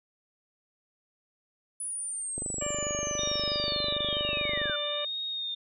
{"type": "linear sweep", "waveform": "sine", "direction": "down", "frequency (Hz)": [9956, 1396.9], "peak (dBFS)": -32, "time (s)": [1.8, 4.76], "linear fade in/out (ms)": 5}
{"type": "click train", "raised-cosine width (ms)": 2, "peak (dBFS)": -24, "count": 58, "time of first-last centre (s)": [2.38, 4.697], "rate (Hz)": 24.6}
{"type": "harmonic tone", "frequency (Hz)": 587.3, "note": "D5", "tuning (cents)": 0, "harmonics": [1, 2, 3, 4, 5], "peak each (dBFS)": [-34, -40, -45, -43, -40], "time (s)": [2.61, 5.05], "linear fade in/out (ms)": 5}
{"type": "tone with vibrato", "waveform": "sine", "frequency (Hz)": 3666, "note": "A#7", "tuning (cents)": -30, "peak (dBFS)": -31, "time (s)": [3.18, 5.55], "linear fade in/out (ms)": 10, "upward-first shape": "sine", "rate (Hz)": 1.1, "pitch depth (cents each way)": 32}
{"effects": []}